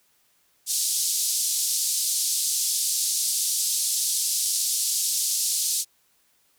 white band-pass noise, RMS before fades -25 dBFS, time 0.66-5.85 s, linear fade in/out 50 ms, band 4300 to 11000 Hz, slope 24 dB/octave, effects white hiss -65 dBFS RMS until 6.58 s

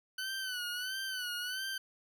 20% pulse tone with vibrato, 1500 Hz, F#6, 23 cents sharp, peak -31 dBFS, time 0.18-1.78 s, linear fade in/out 5 ms, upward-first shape sine, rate 1.5 Hz, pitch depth 76 cents each way, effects none

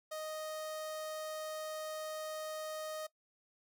sawtooth tone with notch filter, 622.3 Hz, D#5, in tune, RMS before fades -42 dBFS, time 0.11-3.07 s, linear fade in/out 10 ms, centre 2300 Hz, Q 1.8, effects noise-tail reverb RT60 0.1 s tail -19 dB re dry

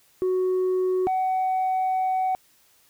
sine tone pair in turn, 370 / 750.8 Hz, F#4 / F#5, 0 / +25 cents, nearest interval octave, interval 1225 cents, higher second, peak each -18 / -19 dBFS, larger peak first, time 0.22-1.07 / 1.07-2.35 s, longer second, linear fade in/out 0 ms, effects tanh soft clip ceiling -19 dBFS + white hiss -60 dBFS RMS until 2.89 s

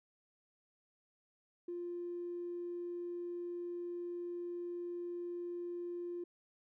triangle tone with tanh clipping, 349.2 Hz, F4, in tune, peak -39 dBFS, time 1.68-6.24 s, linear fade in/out 5 ms, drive 4 dB, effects none

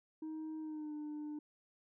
sine tone with pitch glide, 314 to 299.6 Hz, D#4 to D4, +16 to +35 cents, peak -38 dBFS, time 0.22-1.39 s, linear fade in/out 5 ms, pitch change -81 cents, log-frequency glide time 0.6-0.94 s, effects tanh soft clip ceiling -40 dBFS

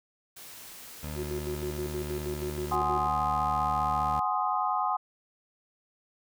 white noise, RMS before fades -46 dBFS, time 0.36-2.76 s, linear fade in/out 10 ms
20% pulse tone, 75 Hz, D2, 37 cents sharp, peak -30 dBFS, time 1.03-4.2 s, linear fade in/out 5 ms
sine tone with tremolo, 364.7 Hz, F#4, 25 cents flat, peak -31 dBFS, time 1.15-3.08 s, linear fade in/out 50 ms, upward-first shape square, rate 6.3 Hz, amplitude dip 65%
sine chord, Ab dominant seventh, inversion third, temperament equal, 740 / 830.6 / 1046.5 / 1244.5 Hz, Gb5 / Ab5 / C6 / Eb6, 0 / 0 / 0 / 0 cents, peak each -31 dBFS, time 2.71-4.97 s, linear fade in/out 10 ms
effects none

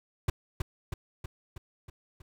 brown noise with echo, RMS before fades -25 dBFS, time 0.28-0.3 s, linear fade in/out 5 ms, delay 320 ms, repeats 6, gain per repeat -4 dB, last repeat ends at 2.22 s, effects none

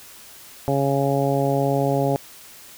harmonic tone, 138.59 Hz, C#3, in tune, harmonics 1 / 2 / 3 / 4 / 5 / 6, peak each -23 / -25 / -25 / -24 / -26 / -29 dBFS, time 0.68-2.16 s, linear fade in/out 0 ms, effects white hiss -44 dBFS RMS until 2.77 s

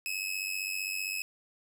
sawtooth tone with amplitude modulation, 2570 Hz, E7, 45 cents flat, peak -26 dBFS, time 0.06-1.22 s, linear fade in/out 0 ms, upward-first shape sine, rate 95.4 Hz, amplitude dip 70%, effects none

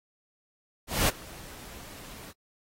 pink noise with ADSR envelope, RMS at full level -23 dBFS, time 0.87-2.33 s, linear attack 210 ms, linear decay 26 ms, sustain -23 dB, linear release 30 ms, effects AAC 48 kbps

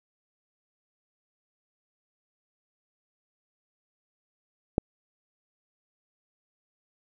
click, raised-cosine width 2 ms, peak -8 dBFS, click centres 4.781 s, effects none

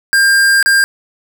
square tone with dropouts, 1600 Hz, G6, 35 cents sharp, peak -8 dBFS, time 0.13-0.84 s, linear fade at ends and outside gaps 0 ms, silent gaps 0.627-0.66 s, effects 8-bit

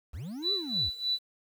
triangle linear two-way sweep, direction up then down, 51.91 to 415.3 to 51.91 Hz, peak -34 dBFS, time 0.13-0.9 s, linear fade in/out 10 ms, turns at 0.53 s
sine tone with tremolo, 3967 Hz, B7, 7 cents sharp, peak -25 dBFS, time 0.42-1.19 s, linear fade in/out 50 ms, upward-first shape sine, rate 3.2 Hz, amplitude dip 85%
effects 9-bit

